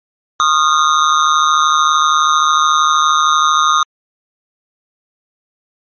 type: tone with amplitude modulation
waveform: square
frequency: 1233 Hz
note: D#6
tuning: 16 cents flat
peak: -6 dBFS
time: 0.4-3.83 s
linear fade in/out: 0 ms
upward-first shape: sine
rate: 153 Hz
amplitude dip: 90%
effects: MP3 32 kbps

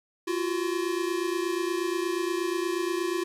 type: tone pair together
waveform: square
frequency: 342.8 / 371.2 Hz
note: F4 / F#4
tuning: -32 / +6 cents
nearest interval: minor second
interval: 138 cents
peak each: -29 / -31 dBFS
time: 0.27-3.24 s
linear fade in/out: 10 ms
effects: low-pass 12000 Hz 12 dB/octave + 11-bit

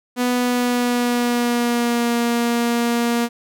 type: tone with pitch glide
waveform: sawtooth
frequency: 246.9 to 236.2 Hz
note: B3 to A#3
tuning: 0 to +23 cents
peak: -13 dBFS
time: 0.16-3.29 s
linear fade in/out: 50 ms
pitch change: -77 cents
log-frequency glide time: 0.33-2.14 s
effects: none

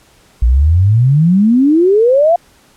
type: exponential sweep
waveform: sine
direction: up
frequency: 55.8 to 706 Hz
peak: -6 dBFS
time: 0.42-2.36 s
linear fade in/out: 5 ms
effects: pink hiss -48 dBFS RMS until 2.76 s + low-pass 12000 Hz 12 dB/octave

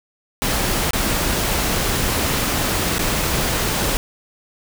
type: noise with dropouts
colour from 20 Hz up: pink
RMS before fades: -20 dBFS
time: 0.42-3.97 s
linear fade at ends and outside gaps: 0 ms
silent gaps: 0.908-0.933 / 2.983-2.992 s
effects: none

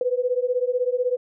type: beating tone pair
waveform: sine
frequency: 490 / 506 Hz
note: B4 / B4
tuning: -14 / +42 cents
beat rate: 16 Hz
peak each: -23 dBFS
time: 0.01-1.17 s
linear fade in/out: 2 ms
effects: none

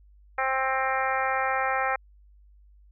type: harmonic tone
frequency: 264.2 Hz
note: C4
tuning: 17 cents sharp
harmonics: 2 / 3 / 4 / 5 / 6 / 7 / 8 / 9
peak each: -32 / -28 / -33 / -30 / -34 / -32 / -36 / -37 dBFS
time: 0.38-1.96 s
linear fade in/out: 5 ms
effects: added 50 Hz sine -52 dBFS peak until 2.91 s

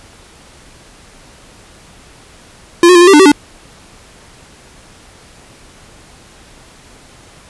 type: tone with pitch steps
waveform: square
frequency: 344.1 / 362.7 / 345.8 / 353.5 / 391.8 / 297.8 / 383.3 / 291.7 Hz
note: F4 / F#4 / F4 / F4 / G4 / D4 / G4 / D4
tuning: -26 / -34 / -17 / +21 / -1 / +24 / -39 / -12 cents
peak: -3 dBFS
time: 2.83-3.318 s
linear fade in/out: 2 ms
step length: 61 ms
effects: pink hiss -41 dBFS RMS until 7.49 s + resampled to 24000 Hz

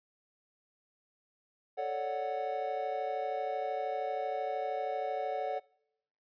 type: chord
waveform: triangle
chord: D major seventh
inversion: second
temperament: equal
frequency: 440 / 554.4 / 587.3 / 740 Hz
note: A4 / C#5 / D5 / F#5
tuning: 0 / 0 / 0 / 0 cents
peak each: -38 / -36 / -38 / -33 dBFS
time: 1.77-5.6 s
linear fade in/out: 20 ms
effects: noise-tail reverb RT60 0.8 s tail -24 dB re dry + resampled to 11025 Hz

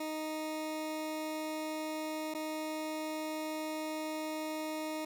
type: tone with dropouts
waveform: 20% pulse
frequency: 311.1 Hz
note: D#4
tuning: in tune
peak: -31 dBFS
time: 0-5.05 s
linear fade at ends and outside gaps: 5 ms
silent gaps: 2.34-2.347 s
effects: none

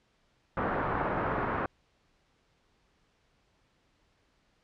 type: low-pass noise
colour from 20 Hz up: white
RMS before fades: -31 dBFS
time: 0.57-1.66 s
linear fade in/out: 2 ms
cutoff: 1400 Hz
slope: 24 dB/octave
effects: pink hiss -70 dBFS RMS until 4.63 s + low-pass 5000 Hz 12 dB/octave

